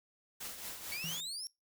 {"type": "noise with tremolo", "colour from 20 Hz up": "white", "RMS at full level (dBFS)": -42, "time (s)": [0.4, 1.21], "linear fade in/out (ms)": 10, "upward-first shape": "triangle", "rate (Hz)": 4.5, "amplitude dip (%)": 60}
{"type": "exponential sweep", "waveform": "30% pulse", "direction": "up", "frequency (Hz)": [2218, 5620], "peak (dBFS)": -36, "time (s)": [0.92, 1.47], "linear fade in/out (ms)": 0}
{"type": "tone with exponential decay", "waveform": "sine", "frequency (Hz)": 164.81, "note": "E3", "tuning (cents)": 0, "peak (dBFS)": -39, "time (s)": [1.04, 1.34], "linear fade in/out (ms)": 2, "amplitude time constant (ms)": 64}
{"effects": ["noise-tail reverb RT60 0.2 s tail -23 dB re dry"]}